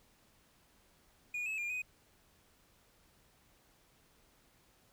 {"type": "tone with pitch steps", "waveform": "triangle", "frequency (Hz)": [2446, 2588, 2406, 2498], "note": ["D#7", "E7", "D7", "D#7"], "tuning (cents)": [-30, -32, 41, 6], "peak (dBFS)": -34, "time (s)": [1.34, 1.82], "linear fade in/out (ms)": 5, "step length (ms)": 120, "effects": ["pink hiss -68 dBFS RMS until 4.92 s"]}